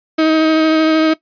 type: tone with vibrato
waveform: 35% pulse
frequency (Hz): 316.2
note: D#4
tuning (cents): +28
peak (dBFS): -8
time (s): 0.18-1.14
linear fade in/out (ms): 10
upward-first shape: sine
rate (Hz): 13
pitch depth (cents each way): 14
effects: noise-tail reverb RT60 0.1 s tail -17 dB re dry + resampled to 11025 Hz